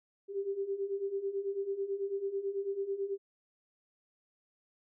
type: beating tone pair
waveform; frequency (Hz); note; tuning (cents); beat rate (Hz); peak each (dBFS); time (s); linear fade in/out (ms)
sine; 388.8 / 397.9; G4 / G4; -14 / +26; 9.1; -38 / -34; 0.28-3.18; 50
effects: none

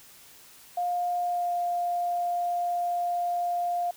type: tone with pitch glide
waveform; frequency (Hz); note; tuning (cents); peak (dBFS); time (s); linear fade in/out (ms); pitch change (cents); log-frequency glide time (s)
sine; 708 to 701.9; F5 to F5; +23 to +9; -25; 0.77-3.91; 5; -14; 1.2-1.53
effects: white hiss -52 dBFS RMS until 3.96 s

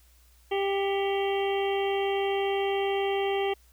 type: harmonic tone with a mistuned harmonic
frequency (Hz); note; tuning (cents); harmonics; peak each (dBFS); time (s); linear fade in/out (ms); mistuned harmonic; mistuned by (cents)
394.6; G4; +11; 1 / 2 / 3 / 5 / 6 / 7 / 8; -26 / -31 / -42 / -39 / -41 / -39 / -39; 0.51-3.54; 10; 6; -76
effects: added 60 Hz sine -57 dBFS peak until 3.72 s + white hiss -63 dBFS RMS until 3.72 s

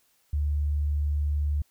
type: tone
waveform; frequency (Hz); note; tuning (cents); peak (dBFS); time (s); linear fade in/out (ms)
sine; 73.42; D2; 0; -23; 0.33-1.62; 5
effects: white hiss -67 dBFS RMS until 1.7 s

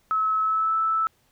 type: tone with pitch glide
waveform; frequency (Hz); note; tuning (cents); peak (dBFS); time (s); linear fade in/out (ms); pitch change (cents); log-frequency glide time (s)
sine; 1293 to 1314.8; E6 to E6; -34 to -5; -20; 0.11-1.07; 0; +29; 0.4-0.76
effects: pink hiss -65 dBFS RMS until 1.31 s

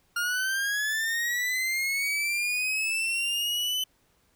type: linear sweep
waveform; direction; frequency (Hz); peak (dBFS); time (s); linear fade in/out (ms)
40% pulse; up; 1405 to 3036; -25; 0.16-3.84; 5
effects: pink hiss -67 dBFS RMS until 4.35 s

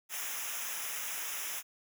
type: noise with comb filter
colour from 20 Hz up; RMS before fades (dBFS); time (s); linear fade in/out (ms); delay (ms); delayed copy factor
white; -38; 0.09-1.63; 50; 0.23; -0.9
effects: none

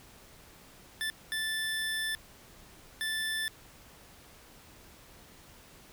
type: tone bursts at uneven times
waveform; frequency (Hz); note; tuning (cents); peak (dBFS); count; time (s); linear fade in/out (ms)
25% pulse; 1760; A6; 0; -27; 3; 1.01-1.1 / 1.32-2.15 / 3.01-3.48; 0
effects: pink hiss -55 dBFS RMS until 5.92 s

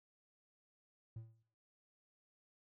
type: tone with exponential decay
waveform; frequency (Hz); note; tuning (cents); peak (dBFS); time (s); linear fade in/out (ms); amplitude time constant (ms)
triangle; 112.1; A2; +33; -40; 1.16-1.43; 5; 58
effects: noise-tail reverb RT60 0.7 s tail -24 dB re dry + tanh soft clip ceiling -37 dBFS

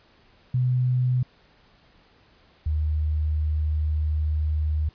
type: tone pair in turn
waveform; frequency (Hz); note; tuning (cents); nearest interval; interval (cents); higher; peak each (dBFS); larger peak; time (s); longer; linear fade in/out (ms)
sine; 126 / 76.64; B2 / D#2; +35 / -26; major sixth; 861; first; -19 / -21; first; 0.54-1.23 / 2.66-4.89; second; 5
effects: pink hiss -58 dBFS RMS until 4.94 s + resampled to 11025 Hz

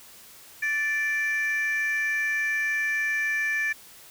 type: tone pair together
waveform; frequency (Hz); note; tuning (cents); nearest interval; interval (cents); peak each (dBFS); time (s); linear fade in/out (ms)
sine; 1756.6 / 2348; A6 / D7; -3 / -1; perfect fourth; 502; -23 / -27; 0.62-3.73; 10
effects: tanh soft clip ceiling -20 dBFS + white hiss -49 dBFS RMS until 4.1 s

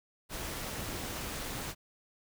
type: noise with amplitude modulation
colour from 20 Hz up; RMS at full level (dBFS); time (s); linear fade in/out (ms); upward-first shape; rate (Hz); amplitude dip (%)
pink; -36; 0.29-1.75; 50; sine; 257; 60
effects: none

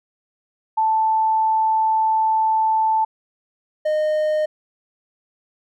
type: tone pair in turn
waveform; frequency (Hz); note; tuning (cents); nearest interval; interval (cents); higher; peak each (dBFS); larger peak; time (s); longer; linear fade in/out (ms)
sine / triangle; 880 / 614.4; A5 / D#5; 0 / -22; tritone; 622; first; -15; neither; 0.77-3.05 / 3.85-4.46; first; 10
effects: none

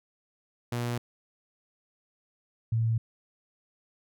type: tone pair in turn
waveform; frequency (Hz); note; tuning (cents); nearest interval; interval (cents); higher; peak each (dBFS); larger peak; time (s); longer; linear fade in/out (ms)
sawtooth / sine; 119.9 / 113.44; A#2 / A#2; +49 / -47; minor second; 96; first; -25 / -23; second; 0.72-0.98 / 2.72-2.98; neither; 5
effects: none

